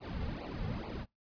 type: noise with flanger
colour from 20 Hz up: brown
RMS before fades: -39 dBFS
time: 0-1.06 s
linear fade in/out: 50 ms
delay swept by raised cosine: 0.57 to 3.17 ms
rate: 2.3 Hz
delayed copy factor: -0.95
effects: noise-tail reverb RT60 0.2 s tail -24 dB re dry + resampled to 11025 Hz